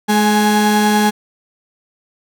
35% pulse tone pair together, 211.3 / 835 Hz, G#3 / G#5, +30 / +9 cents, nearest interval 2 octaves, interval 2379 cents, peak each -11 / -14 dBFS, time 0.08-1.11 s, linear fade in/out 20 ms, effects none

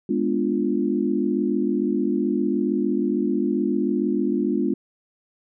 sine chord, G# diminished seventh, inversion none, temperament equal, 207.7 / 246.9 / 293.7 / 349.2 Hz, G#3 / B3 / D4 / F4, 0 / 0 / 0 / 0 cents, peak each -25 dBFS, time 0.09-4.74 s, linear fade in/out 5 ms, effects none

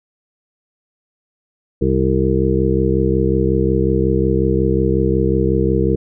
harmonic tone, 65.5 Hz, C2, 2 cents sharp, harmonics 1 / 2 / 3 / 5 / 6 / 7, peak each -20 / -20 / -20 / -20 / -20 / -20 dBFS, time 1.81-5.96 s, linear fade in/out 10 ms, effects none

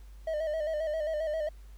triangle tone with vibrato, 622.3 Hz, D#5, in tune, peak -27 dBFS, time 0.27-1.49 s, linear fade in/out 5 ms, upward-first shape square, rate 7.5 Hz, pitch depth 57 cents each way, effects added 50 Hz sine -46 dBFS peak until 1.77 s + pink hiss -64 dBFS RMS until 1.77 s

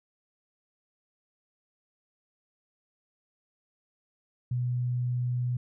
sine tone, 123.47 Hz, B2, in tune, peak -26 dBFS, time 4.51-5.57 s, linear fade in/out 5 ms, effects none

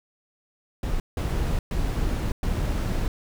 brown noise bursts at uneven times, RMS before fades -25 dBFS, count 4, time 0.83-1 / 1.17-1.59 / 1.71-2.32 / 2.43-3.08 s, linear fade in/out 2 ms, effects none

